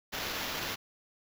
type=noise with sample-and-hold; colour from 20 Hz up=white; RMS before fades=-36 dBFS; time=0.12-0.76 s; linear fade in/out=20 ms; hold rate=8820 Hz; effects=none